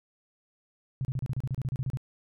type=tone bursts; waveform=sine; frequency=130.81 Hz; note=C3; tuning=in tune; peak=-27 dBFS; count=14; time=1.01-1.972 s; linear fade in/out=0 ms; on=39 ms; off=32 ms; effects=none